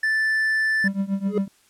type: tone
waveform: triangle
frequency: 1760 Hz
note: A6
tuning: in tune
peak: -17 dBFS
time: 0.03-0.88 s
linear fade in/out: 5 ms
type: tone with tremolo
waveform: triangle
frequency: 196 Hz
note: G3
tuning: in tune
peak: -16 dBFS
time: 0.84-1.48 s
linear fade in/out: 2 ms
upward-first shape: triangle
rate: 7.6 Hz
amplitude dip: 95%
type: tone with exponential growth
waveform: triangle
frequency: 419.6 Hz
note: G#4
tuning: 18 cents sharp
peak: -14 dBFS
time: 1.24-1.38 s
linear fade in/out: 2 ms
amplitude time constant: 30 ms
effects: white hiss -59 dBFS RMS until 1.69 s + low-pass 11000 Hz 12 dB/octave